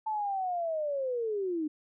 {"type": "linear sweep", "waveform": "sine", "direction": "down", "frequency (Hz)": [883, 295.4], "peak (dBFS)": -29, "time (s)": [0.06, 1.68], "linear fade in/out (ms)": 10, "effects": []}